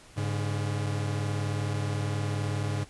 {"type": "tone pair together", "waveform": "45% pulse", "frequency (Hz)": [102.3, 141.3], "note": ["G#2", "C#3"], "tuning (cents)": [-26, 34], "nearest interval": "tritone", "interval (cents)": 560, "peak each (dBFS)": [-29, -33], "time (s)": [0.16, 2.85], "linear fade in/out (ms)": 20, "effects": ["pink hiss -53 dBFS RMS until 2.89 s", "resampled to 24000 Hz"]}